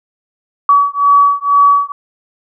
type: beating tone pair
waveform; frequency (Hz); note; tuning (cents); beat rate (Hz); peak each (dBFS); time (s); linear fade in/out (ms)
sine; 1137 / 1139.1; C#6 / C#6; +44 / +47; 2.1; -10; 0.69-1.92; 2
effects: none